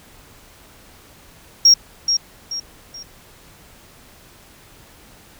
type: tone with echo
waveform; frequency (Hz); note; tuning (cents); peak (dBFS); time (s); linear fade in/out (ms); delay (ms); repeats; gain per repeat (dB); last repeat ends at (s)
sine; 5588; F8; 0; -5; 1.65-1.74; 5; 430; 3; -9; 3.03
effects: tanh soft clip ceiling -4 dBFS + pink hiss -47 dBFS RMS until 5.39 s